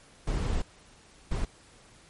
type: noise bursts at uneven times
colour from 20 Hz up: brown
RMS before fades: -28 dBFS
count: 2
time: 0.27-0.62 / 1.31-1.45 s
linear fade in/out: 5 ms
effects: pink hiss -56 dBFS RMS until 2.09 s + MP3 48 kbps